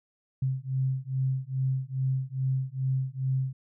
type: beating tone pair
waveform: sine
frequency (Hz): 130.8 / 133.2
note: C3 / C3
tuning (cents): 0 / +31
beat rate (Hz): 2.4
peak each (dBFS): -29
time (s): 0.42-3.53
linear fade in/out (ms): 5
effects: none